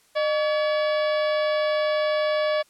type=harmonic tone with a mistuned harmonic; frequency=569 Hz; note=C#5; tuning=45 cents sharp; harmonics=1 / 2 / 3 / 4 / 5 / 6 / 7 / 8 / 9; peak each=-21 / -31 / -33 / -35 / -41 / -37 / -43 / -42 / -45 dBFS; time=0.15-2.63 s; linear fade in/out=20 ms; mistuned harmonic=1; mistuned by=+120 cents; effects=white hiss -60 dBFS RMS until 2.69 s + low-pass 11000 Hz 12 dB/octave